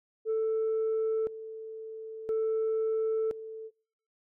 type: tone with tremolo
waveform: sine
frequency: 442 Hz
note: A4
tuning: 8 cents sharp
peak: -24 dBFS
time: 0.25-3.71 s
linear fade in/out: 50 ms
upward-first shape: square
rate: 0.49 Hz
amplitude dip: 80%
effects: noise-tail reverb RT60 0.6 s tail -26 dB re dry + tanh soft clip ceiling -24 dBFS